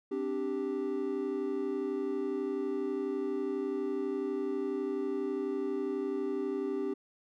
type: chord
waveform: triangle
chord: C suspended second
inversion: none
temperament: equal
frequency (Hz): 261.6 / 293.7 / 392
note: C4 / D4 / G4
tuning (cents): 0 / 0 / 0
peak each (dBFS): -36 / -35 / -31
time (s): 0.11-6.94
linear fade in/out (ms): 10
effects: none